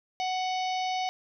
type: harmonic tone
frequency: 743 Hz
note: F#5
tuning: 7 cents sharp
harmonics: 1 / 3 / 4 / 5 / 6 / 7 / 8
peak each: -28 / -38 / -40 / -42 / -44 / -45 / -46 dBFS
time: 0.2-1.09 s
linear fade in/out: 0 ms
effects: none